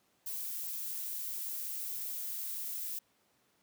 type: noise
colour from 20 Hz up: violet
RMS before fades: -39 dBFS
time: 0.26-2.99 s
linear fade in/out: 5 ms
effects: pink hiss -72 dBFS RMS until 3.62 s + high-pass 150 Hz 12 dB/octave